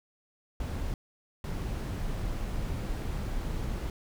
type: noise bursts at uneven times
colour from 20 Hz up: brown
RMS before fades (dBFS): -33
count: 2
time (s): 0.6-0.94 / 1.44-3.9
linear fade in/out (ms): 2
effects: none